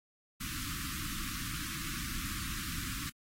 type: band-stop noise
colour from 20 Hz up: pink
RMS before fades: -39 dBFS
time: 0.4-3.1 s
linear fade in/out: 10 ms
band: 320 to 1100 Hz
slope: 96 dB/octave
effects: AAC 48 kbps